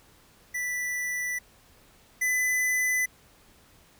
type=tone pair in turn; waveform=square; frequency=1975.5 / 2005 Hz; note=B6 / B6; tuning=0 / +26 cents; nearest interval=unison; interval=26 cents; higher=second; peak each=-29 / -24 dBFS; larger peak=second; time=0.54-1.39 / 2.21-3.06 s; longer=neither; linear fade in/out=10 ms; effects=pink hiss -58 dBFS RMS until 3.99 s